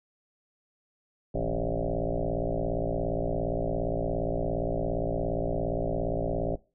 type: tone with frequency modulation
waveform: sine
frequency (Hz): 278.3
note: C#4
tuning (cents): +7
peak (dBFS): -26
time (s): 1.34-6.56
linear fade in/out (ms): 10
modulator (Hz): 57.3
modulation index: 6.7
effects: noise-tail reverb RT60 0.3 s tail -20 dB re dry